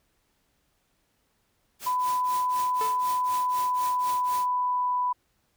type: noise with tremolo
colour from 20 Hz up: white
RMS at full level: -37 dBFS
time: 1.79-4.48 s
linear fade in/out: 50 ms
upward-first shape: triangle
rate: 4 Hz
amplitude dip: 100%
type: tone with pitch glide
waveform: sine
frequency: 1000 to 992.5 Hz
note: B5 to B5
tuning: +21 to +8 cents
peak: -23 dBFS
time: 1.86-5.13 s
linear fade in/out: 10 ms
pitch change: -13 cents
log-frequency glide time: 3.29-4.98 s
type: tone with exponential decay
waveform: sawtooth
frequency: 440 Hz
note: A4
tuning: in tune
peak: -26 dBFS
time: 2.81-3.07 s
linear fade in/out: 0 ms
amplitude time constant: 55 ms
effects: pink hiss -71 dBFS RMS until 5.56 s